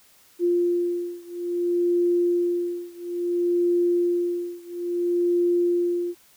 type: beating tone pair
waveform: sine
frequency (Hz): 349.2 / 349.79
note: F4 / F4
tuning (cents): 0 / +3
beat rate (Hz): 0.59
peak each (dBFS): -23 / -24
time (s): 0.39-6.15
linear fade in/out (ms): 50
effects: white hiss -56 dBFS RMS until 6.36 s